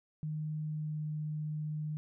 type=tone with pitch glide; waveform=sine; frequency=153.8 to 152.56 Hz; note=D#3 to D#3; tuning=-20 to -34 cents; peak=-34 dBFS; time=0.23-1.97 s; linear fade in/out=0 ms; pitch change=-14 cents; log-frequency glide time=0.57-1.06 s; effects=none